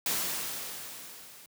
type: noise with level ramp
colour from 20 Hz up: white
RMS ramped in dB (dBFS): -29 to -52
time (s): 0.06-1.46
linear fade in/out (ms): 2
effects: high-pass 100 Hz 12 dB/octave